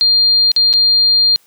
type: tone with dropouts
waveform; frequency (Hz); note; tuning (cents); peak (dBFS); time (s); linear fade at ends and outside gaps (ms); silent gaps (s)
sine; 4200; C8; +6; -8; 0.01-1.36; 0; 0.517-0.563 / 0.73-0.737
effects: white hiss -53 dBFS RMS until 1.46 s + high-pass 150 Hz 12 dB/octave